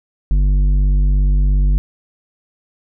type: tone with tanh clipping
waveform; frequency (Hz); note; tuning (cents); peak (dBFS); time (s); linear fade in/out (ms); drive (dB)
sine; 48.55; G1; -16; -12; 0.31-1.78; 0; 9
effects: none